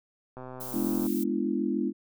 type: click train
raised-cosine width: 1 ms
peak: -28 dBFS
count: 90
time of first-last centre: 0.37-1.065 s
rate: 128 Hz
type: noise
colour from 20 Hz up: violet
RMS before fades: -39 dBFS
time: 0.6-1.24 s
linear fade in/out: 10 ms
type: chord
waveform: sine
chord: G# diminished seventh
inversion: none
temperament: equal with one note detuned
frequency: 207.7 / 246.9 / 293.7 / 340.3 Hz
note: G#3 / B3 / D4 / F4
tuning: 0 / 0 / 0 / -45 cents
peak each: -31 dBFS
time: 0.72-1.93 s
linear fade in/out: 50 ms
effects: none